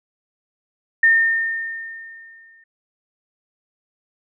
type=tone with exponential decay; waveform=sine; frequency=1819 Hz; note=A#6; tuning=43 cents flat; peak=-9 dBFS; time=1.03-2.64 s; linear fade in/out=5 ms; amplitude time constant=350 ms; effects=none